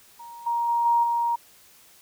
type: tone with level steps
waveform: sine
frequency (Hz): 940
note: A#5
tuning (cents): +14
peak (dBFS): -39 / -22 / -20 / -17 / -21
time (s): 0.19-1.36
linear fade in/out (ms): 10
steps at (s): 0.46 / 0.68 / 0.85 / 1.03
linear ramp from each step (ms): 10
effects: white hiss -54 dBFS RMS until 2.01 s